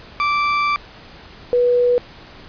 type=tone pair in turn; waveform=30% pulse / sine; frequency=1169 / 488.7 Hz; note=D6 / B4; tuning=-8 / -18 cents; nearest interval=octave + minor third; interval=1510 cents; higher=first; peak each=-13 / -12 dBFS; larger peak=second; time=0.2-0.76 / 1.53-1.98 s; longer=first; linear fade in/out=0 ms; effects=pink hiss -41 dBFS RMS until 2.48 s + resampled to 11025 Hz